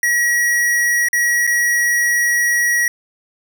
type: tone with dropouts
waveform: square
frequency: 1913 Hz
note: A#6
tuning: 44 cents sharp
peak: -14 dBFS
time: 0.03-2.88 s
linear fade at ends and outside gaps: 2 ms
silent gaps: 1.086-1.13 / 1.468-1.474 s
effects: none